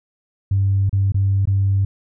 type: tone with dropouts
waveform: sine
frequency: 98 Hz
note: G2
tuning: in tune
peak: -13 dBFS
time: 0.51-1.85 s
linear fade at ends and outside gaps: 5 ms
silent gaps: 0.895-0.928 / 1.121-1.144 / 1.455-1.473 s
effects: tanh soft clip ceiling -9 dBFS